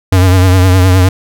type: tone with vibrato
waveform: square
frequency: 92.5 Hz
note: F#2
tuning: in tune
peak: -5 dBFS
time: 0.12-1.09 s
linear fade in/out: 5 ms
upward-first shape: triangle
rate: 9.7 Hz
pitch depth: 64 cents each way
effects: none